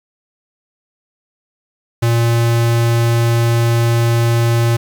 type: tone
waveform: square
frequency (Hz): 116.9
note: A#2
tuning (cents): +5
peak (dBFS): -12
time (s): 2.02-4.77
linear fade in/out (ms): 10
effects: 7-bit